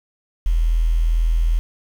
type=tone with quantisation; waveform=sine; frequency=41.12 Hz; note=E1; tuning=4 cents flat; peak=-14 dBFS; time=0.46-1.59 s; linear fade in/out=0 ms; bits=7; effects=none